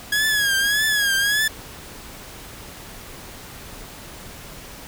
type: tone with vibrato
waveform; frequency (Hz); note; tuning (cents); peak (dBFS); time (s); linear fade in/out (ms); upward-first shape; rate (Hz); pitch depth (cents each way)
sawtooth; 1661.2; G#6; 0; -14; 0.12-1.48; 5; triangle; 1.7; 100
effects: pink hiss -39 dBFS RMS until 4.87 s